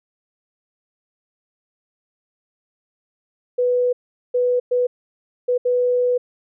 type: tone bursts at uneven times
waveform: sine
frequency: 493.9 Hz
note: B4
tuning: in tune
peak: -15 dBFS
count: 5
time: 3.58-3.93 / 4.34-4.6 / 4.71-4.87 / 5.48-5.58 / 5.65-6.18 s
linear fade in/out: 10 ms
effects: none